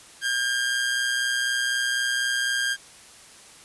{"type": "tone with amplitude modulation", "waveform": "sawtooth", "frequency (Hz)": 1606, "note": "G6", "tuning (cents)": 41, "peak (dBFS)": -17, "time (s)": [0.21, 2.77], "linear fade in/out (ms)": 50, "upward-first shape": "sine", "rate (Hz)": 124, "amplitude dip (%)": 45, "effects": ["white hiss -48 dBFS RMS until 3.64 s", "resampled to 24000 Hz"]}